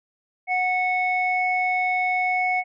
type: tone pair together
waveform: sine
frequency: 735 / 2206 Hz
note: F#5 / C#7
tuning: -12 / -9 cents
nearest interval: octave + perfect fifth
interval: 1903 cents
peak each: -22 dBFS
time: 0.47-2.64 s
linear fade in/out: 50 ms
effects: tanh soft clip ceiling -12 dBFS